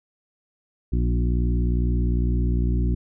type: harmonic tone with a mistuned harmonic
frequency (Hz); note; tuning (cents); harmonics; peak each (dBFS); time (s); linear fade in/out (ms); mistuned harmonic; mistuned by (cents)
59.9; A#1; +48; 1 / 2 / 3 / 4 / 5 / 6; -20 / -26 / -30 / -32 / -34 / -36; 0.92-2.95; 10; 4; +17
effects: none